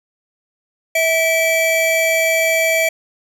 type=tone pair together; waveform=square; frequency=651 / 2318 Hz; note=E5 / D7; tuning=-22 / -23 cents; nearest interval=octave + minor seventh; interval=2199 cents; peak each=-17 dBFS; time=0.95-2.89 s; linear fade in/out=5 ms; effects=none